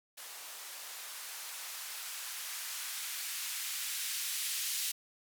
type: noise with band-pass filter sweep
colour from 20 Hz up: violet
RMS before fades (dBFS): -40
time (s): 0.17-4.92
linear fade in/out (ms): 10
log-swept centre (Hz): 600 to 2700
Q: 0.82
effects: none